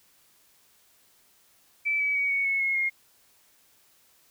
sine tone with pitch steps, 2316 / 2285 / 2255 / 2226 / 2196 / 2167 / 2139 Hz, D7 / D7 / C#7 / C#7 / C#7 / C#7 / C7, -25 / -48 / +29 / +7 / -17 / -40 / +38 cents, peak -23 dBFS, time 1.85-2.9 s, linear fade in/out 20 ms, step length 150 ms, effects white hiss -62 dBFS RMS until 4.3 s

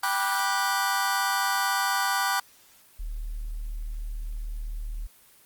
sawtooth chord, G major seventh, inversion none, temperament just, 784 / 980 / 1176 / 1470 Hz, G5 / B5 / D6 / F#6, 0 / -14 / +2 / -12 cents, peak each -25 dBFS, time 0.03-2.4 s, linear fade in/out 5 ms
sine tone, 37.95 Hz, D#1, 42 cents flat, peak -30 dBFS, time 2.99-5.07 s, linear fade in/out 10 ms
effects white hiss -56 dBFS RMS until 5.45 s + Opus 24 kbps

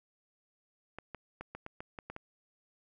clicks, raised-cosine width 0.5 ms, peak -27 dBFS, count 9, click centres 0.986 / 1.147 / 1.41 / 1.55 / 1.664 / 1.805 / 1.988 / 2.1 / 2.164 s, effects none

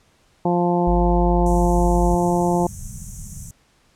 harmonic tone, 175.1 Hz, F3, 5 cents sharp, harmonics 1 / 2 / 3 / 4 / 5 / 6, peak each -20 / -21 / -26 / -24 / -24 / -37 dBFS, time 0.45-2.67 s, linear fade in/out 5 ms
sine tone, 51.6 Hz, G#1, 10 cents flat, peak -18 dBFS, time 0.87-2.15 s, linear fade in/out 5 ms
pink band-stop noise, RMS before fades -33 dBFS, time 1.46-3.51 s, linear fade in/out 2 ms, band 210 to 5900 Hz, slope 96 dB/octave
effects pink hiss -59 dBFS RMS until 3.95 s + low-pass 9000 Hz 12 dB/octave

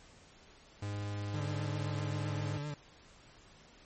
45% pulse tone with pitch glide, 102.3 to 103.67 Hz, G#2 to G#2, -26 to -3 cents, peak -36 dBFS, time 0.82-2.58 s, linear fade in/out 5 ms, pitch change +23 cents, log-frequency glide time 1.45-1.61 s
40% pulse tone with vibrato, 146.83 Hz, D3, in tune, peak -36 dBFS, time 1.34-2.74 s, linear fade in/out 2 ms, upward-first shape sine, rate 7.7 Hz, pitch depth 39 cents each way
effects pink hiss -59 dBFS RMS until 3.85 s + MP3 32 kbps

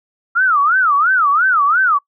sine tone with vibrato, 1318.5 Hz, E6, in tune, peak -10 dBFS, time 0.35-1.99 s, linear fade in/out 20 ms, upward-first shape sine, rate 2.9 Hz, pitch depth 280 cents each way, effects noise-tail reverb RT60 0.1 s tail -24 dB re dry

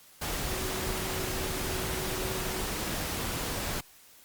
sine tone in noise, 374.5 Hz, F#4, 21 cents sharp, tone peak -39 dBFS, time 0.49-2.64 s, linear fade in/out 10 ms, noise pink, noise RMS -33 dBFS, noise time 0.21-3.81 s, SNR -9 dB, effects white hiss -56 dBFS RMS until 4.24 s + Opus 48 kbps

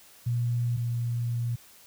sine tone pair in turn, 119.8 / 118.84 Hz, A#2 / A#2, +48 / +34 cents, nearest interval unison, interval 14 cents, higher first, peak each -24 / -26 dBFS, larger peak first, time 0.26-0.77 / 0.77-1.56 s, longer second, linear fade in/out 10 ms, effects white hiss -54 dBFS RMS until 1.86 s

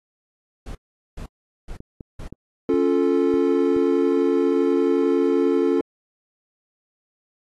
brown noise bursts, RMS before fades -33 dBFS, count 4, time 0.66-2.28 s, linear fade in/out 5 ms, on 90 ms, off 420 ms
clicks, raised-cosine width 3 ms, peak -23 dBFS, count 6, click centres 1.804 / 2.008 / 2.326 / 2.74 / 3.34 / 3.765 s
triangle chord, Db augmented, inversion none, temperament equal, 277.2 / 349.2 / 440 Hz, Db4 / F4 / A4, 0 / 0 / 0 cents, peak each -19 dBFS, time 2.69-5.81 s, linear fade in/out 2 ms
effects AAC 32 kbps

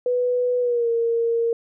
sine tone with pitch glide, 493.9 to 463.5 Hz, B4 to A#4, 0 to -10 cents, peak -18 dBFS, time 0.06-1.53 s, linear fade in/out 2 ms, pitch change -110 cents, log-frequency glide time 0.6-0.89 s, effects none

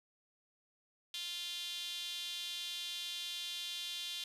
sawtooth tone with high-pass filter, 349.2 Hz, F4, in tune, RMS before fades -42 dBFS, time 1.14-4.24 s, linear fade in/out 2 ms, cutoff 3400 Hz, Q 4.9, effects resampled to 32000 Hz

